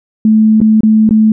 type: tone with dropouts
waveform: sine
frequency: 217.7 Hz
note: A3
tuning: 18 cents flat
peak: -4 dBFS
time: 0.25-1.32 s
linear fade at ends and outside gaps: 2 ms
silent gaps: 0.604-0.614 / 0.807-0.833 / 1.092-1.108 s
effects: none